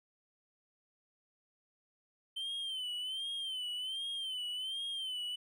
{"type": "tone with vibrato", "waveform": "triangle", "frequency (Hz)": 3093, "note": "G7", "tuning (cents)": -24, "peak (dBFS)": -35, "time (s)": [2.36, 5.36], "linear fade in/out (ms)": 10, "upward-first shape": "sine", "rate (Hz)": 1.3, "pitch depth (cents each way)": 90, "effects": []}